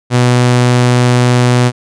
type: tone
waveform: sawtooth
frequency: 123.4 Hz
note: B2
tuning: 1 cent flat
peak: -3 dBFS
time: 0.1-1.72 s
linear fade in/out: 50 ms
effects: resampled to 22050 Hz